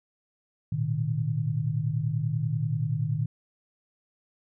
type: tone cluster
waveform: sine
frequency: 112.1 / 122.5 / 152.8 Hz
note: A2 / B2 / D#3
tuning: +33 / -14 / -31 cents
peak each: -30 / -30 / -28 dBFS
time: 0.72-3.26 s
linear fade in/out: 5 ms
effects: none